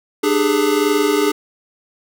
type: tone cluster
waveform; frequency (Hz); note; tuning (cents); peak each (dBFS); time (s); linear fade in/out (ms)
square; 298.5 / 401.9 / 423.8; D4 / G4 / G#4; +28 / +43 / +35; -19; 0.23-1.32; 10
effects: none